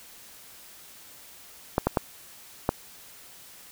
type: clicks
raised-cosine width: 1 ms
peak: -7 dBFS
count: 4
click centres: 1.781 / 1.87 / 1.972 / 2.691 s
effects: white hiss -49 dBFS RMS until 3.71 s